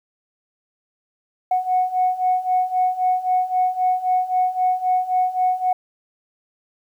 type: beating tone pair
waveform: sine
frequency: 734 / 737.8 Hz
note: F#5 / F#5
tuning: -14 / -5 cents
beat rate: 3.8 Hz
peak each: -21 / -18 dBFS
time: 1.51-5.73 s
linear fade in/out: 5 ms
effects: tanh soft clip ceiling -10 dBFS + 9-bit